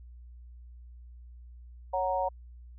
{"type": "chord", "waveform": "sine", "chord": "F# major", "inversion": "second", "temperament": "equal", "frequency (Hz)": [554.4, 740, 932.3], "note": ["C#5", "F#5", "A#5"], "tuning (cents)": [0, 0, 0], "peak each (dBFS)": -31, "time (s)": [1.93, 2.29], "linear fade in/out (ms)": 10, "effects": ["added 60 Hz sine -46 dBFS peak until 2.78 s"]}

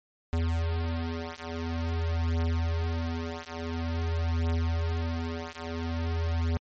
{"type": "beating tone pair", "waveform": "square", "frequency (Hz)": [82.41, 82.89], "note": ["E2", "E2"], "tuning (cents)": [0, 10], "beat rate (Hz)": 0.48, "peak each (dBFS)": -31, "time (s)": [0.33, 6.57], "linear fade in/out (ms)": 0, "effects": ["low-pass 6000 Hz 12 dB/octave", "MP3 32 kbps"]}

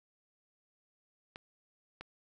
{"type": "clicks", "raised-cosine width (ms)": 0.3, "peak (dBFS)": -28, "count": 2, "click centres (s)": [1.359, 2.01], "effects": []}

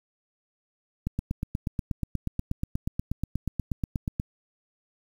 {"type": "click train", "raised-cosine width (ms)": 5, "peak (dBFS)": -15, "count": 27, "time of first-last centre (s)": [1.07, 4.199], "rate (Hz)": 8.31, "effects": ["8-bit"]}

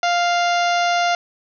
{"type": "harmonic tone", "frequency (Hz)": 698.5, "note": "F5", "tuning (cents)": 0, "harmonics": [1, 2, 3, 4, 5, 6, 7, 8, 9], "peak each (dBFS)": [-17, -23, -27, -29, -31, -33, -34, -35, -36], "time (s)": [0.03, 1.15], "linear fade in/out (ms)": 2, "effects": []}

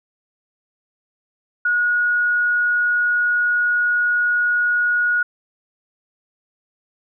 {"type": "tone", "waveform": "sine", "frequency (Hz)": 1450, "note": "F#6", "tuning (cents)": -35, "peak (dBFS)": -15, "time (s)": [1.65, 5.23], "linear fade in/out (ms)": 5, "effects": []}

